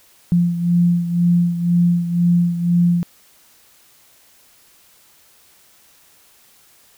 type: beating tone pair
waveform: sine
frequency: 173.1 / 175.1 Hz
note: F3 / F3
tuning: -15 / +5 cents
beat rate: 2 Hz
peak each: -14 / -20 dBFS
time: 0.32-3.03 s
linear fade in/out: 0 ms
effects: white hiss -52 dBFS RMS until 6.97 s